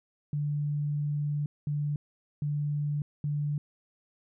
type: tone bursts at uneven times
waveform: sine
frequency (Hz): 146.83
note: D3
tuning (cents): 0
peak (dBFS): -27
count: 4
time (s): 0.33-1.46 / 1.67-1.96 / 2.42-3.02 / 3.24-3.58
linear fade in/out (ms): 2
effects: none